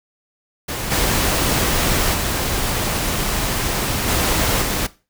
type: noise with level steps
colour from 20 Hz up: pink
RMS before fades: -25 / -18 / -21 / -18 / -21 dBFS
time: 0.68-4.87 s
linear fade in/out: 10 ms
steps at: 0.9 / 2.13 / 4.07 / 4.61 s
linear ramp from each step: 20 ms
effects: noise-tail reverb RT60 0.3 s tail -18 dB re dry